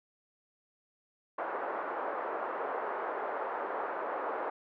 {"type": "band-pass noise", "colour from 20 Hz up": "pink", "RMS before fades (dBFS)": -36, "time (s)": [1.38, 4.5], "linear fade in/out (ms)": 5, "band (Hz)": [430, 1400], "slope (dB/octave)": 24, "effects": []}